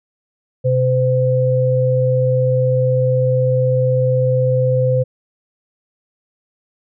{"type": "tone pair together", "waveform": "sine", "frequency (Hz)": [128, 512], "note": ["C3", "C5"], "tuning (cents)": [-38, -38], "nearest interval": "2 octaves", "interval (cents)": 2400, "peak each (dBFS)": -15, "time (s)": [0.64, 5.04], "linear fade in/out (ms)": 20, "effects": []}